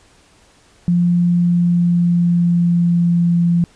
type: tone with pitch glide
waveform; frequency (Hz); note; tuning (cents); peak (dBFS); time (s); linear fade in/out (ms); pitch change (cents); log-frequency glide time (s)
sine; 174.61 to 171.71; F3 to F3; 0 to -29; -11; 0.88-3.64; 0; -29; 1.17-3.42
effects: pink hiss -51 dBFS RMS until 3.75 s + resampled to 22050 Hz